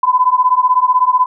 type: beating tone pair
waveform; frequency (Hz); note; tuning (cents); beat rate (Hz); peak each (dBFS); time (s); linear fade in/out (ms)
sine; 1000 / 1016; B5 / B5; +21 / +49; 16; -12; 0.03-1.26; 5
effects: none